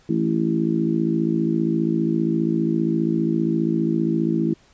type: harmonic tone with a mistuned harmonic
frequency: 55 Hz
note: A1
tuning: in tune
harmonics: 3 / 4 / 5 / 6 / 7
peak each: -24 / -23 / -28 / -22 / -33 dBFS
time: 0.09-4.54 s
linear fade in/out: 5 ms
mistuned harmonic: 7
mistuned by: +15 cents
effects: pink hiss -56 dBFS RMS until 4.73 s + resampled to 16000 Hz

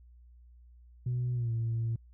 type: tone with pitch glide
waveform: sine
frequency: 123.47 to 114.54 Hz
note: B2 to A#2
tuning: 0 to -30 cents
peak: -27 dBFS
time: 1.06-1.96 s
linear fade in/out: 5 ms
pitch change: -130 cents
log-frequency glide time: 1.34-1.51 s
effects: tanh soft clip ceiling -26 dBFS + added 60 Hz sine -53 dBFS peak until 2.13 s

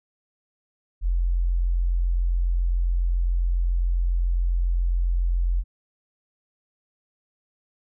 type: tone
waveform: sine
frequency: 43.65 Hz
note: F1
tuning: in tune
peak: -19 dBFS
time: 1.01-5.64 s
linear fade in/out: 50 ms
effects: none

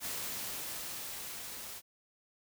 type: noise with level ramp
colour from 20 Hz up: white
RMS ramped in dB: -38 to -45 dBFS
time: 0-1.82 s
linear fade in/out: 50 ms
effects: none

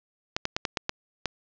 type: clicks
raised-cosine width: 0.2 ms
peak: -9 dBFS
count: 7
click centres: 0.365 / 0.454 / 0.565 / 0.652 / 0.772 / 0.894 / 1.257 s
effects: resampled to 16000 Hz + 7-bit

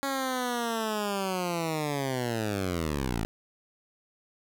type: linear sweep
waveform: 10% pulse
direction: down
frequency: 277.2 to 51.4 Hz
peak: -20 dBFS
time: 0.03-3.25 s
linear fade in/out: 0 ms
effects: none

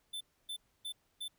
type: tone bursts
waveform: square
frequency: 3531 Hz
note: A7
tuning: 5 cents sharp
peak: -39 dBFS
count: 4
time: 0.13-1.282 s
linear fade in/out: 10 ms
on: 78 ms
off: 280 ms
effects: pink hiss -75 dBFS RMS until 1.38 s

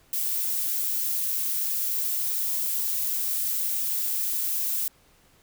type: noise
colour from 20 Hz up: violet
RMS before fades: -27 dBFS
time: 0.13-4.88 s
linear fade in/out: 2 ms
effects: pink hiss -60 dBFS RMS until 5.42 s

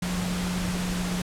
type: tone in noise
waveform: sine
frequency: 179.7 Hz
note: F3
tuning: 50 cents sharp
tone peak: -27 dBFS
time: 0.02-1.22 s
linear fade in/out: 5 ms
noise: pink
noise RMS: -32 dBFS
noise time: 0.02-1.22 s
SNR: +2 dB
effects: low-pass 10000 Hz 12 dB/octave

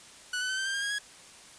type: tone with pitch steps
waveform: sawtooth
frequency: 1480 / 1505 / 1530.4 / 1556.3 / 1582.6 / 1609.3 / 1636.5 / 1664.1 Hz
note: F#6 / F#6 / G6 / G6 / G6 / G6 / G#6 / G#6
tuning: 0 / +29 / -42 / -13 / +16 / +45 / -26 / +3 cents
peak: -26 dBFS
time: 0.33-0.986 s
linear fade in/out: 5 ms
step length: 82 ms
effects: white hiss -51 dBFS RMS until 1.58 s + resampled to 22050 Hz

